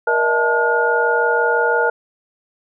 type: tone cluster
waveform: sine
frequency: 471.9 / 602 / 648 / 877 / 1433 Hz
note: A#4 / D5 / E5 / A5 / F6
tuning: +21 / +43 / -30 / -6 / +44 cents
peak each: -18 / -26 / -24 / -20 / -18 dBFS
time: 0.07-1.9 s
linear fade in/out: 5 ms
effects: none